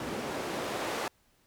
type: noise with band-pass filter sweep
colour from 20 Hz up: white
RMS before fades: -35 dBFS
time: 0-1.08 s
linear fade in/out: 2 ms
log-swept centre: 260 to 560 Hz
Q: 0.79
effects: pink hiss -68 dBFS RMS until 1.46 s